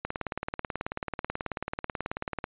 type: click train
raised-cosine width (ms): 0.5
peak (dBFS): -16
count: 45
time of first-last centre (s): 0.05-2.441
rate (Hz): 18.4
effects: resampled to 8000 Hz